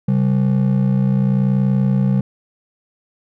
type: ring-modulated tone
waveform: triangle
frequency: 164.81 Hz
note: E3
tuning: in tune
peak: -8 dBFS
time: 0.08-2.21 s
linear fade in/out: 5 ms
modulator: 30.4 Hz
effects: none